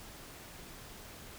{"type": "silence", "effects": ["pink hiss -50 dBFS RMS until 1.38 s"]}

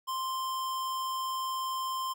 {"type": "tone", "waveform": "square", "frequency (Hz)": 1046.5, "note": "C6", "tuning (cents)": 0, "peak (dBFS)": -32, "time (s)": [0.07, 2.14], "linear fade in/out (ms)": 20, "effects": []}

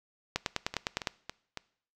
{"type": "two click trains", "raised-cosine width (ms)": 0.2, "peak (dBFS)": [-11, -19], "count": [8, 4], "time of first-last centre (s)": [[0.36, 1.072], [0.74, 1.573]], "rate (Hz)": [9.83, 3.6], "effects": ["noise-tail reverb RT60 0.6 s tail -22 dB re dry"]}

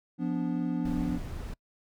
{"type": "chord", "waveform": "triangle", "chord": "B diminished", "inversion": "second", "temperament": "equal with one note detuned", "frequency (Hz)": [174.61, 246.9, 290.3], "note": ["F3", "B3", "D4"], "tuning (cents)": [0, 0, -20], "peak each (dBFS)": -30, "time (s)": [0.18, 1.2], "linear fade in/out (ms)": 50}
{"type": "noise", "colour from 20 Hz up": "brown", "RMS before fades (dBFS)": -37, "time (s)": [0.85, 1.54], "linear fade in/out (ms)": 5}
{"effects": ["noise-tail reverb RT60 0.1 s tail -25 dB re dry"]}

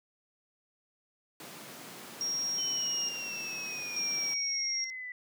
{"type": "high-pass noise", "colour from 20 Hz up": "pink", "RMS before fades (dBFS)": -47, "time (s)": [1.4, 4.34], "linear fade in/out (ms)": 2, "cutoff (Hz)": 160, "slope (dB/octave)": 24}
{"type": "tone with tremolo", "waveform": "sine", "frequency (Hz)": 5600, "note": "F8", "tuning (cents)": 4, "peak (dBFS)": -30, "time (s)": [2.21, 4.9], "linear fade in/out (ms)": 0, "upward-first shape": "square", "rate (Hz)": 0.57, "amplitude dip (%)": 65}
{"type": "exponential sweep", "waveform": "sine", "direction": "down", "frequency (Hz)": [3072, 1975.5], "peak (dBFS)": -38, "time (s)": [2.58, 5.12], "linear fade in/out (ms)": 2}
{"effects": []}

